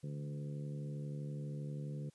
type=harmonic tone with a mistuned harmonic; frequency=72.4 Hz; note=D2; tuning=24 cents flat; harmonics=2 / 3 / 4 / 5 / 6 / 7; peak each=-40 / -50 / -54 / -56 / -57 / -55 dBFS; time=0.03-2.1 s; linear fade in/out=10 ms; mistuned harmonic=2; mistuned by=+21 cents; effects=white hiss -72 dBFS RMS until 2.14 s + resampled to 24000 Hz